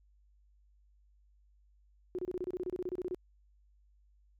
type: tone bursts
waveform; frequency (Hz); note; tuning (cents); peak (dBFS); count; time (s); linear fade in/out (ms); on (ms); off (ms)
sine; 363.1; F#4; -33; -33; 16; 2.15-3.146; 0; 36; 28
effects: added 50 Hz sine -63 dBFS peak until 4.39 s